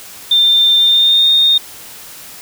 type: tone with pitch glide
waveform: sine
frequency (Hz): 3591 to 3675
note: A7 to A#7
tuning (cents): +35 to -25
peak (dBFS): -7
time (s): 0.31-1.58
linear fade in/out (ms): 5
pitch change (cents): +40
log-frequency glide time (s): 0.78-1.3
effects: white hiss -34 dBFS RMS until 2.41 s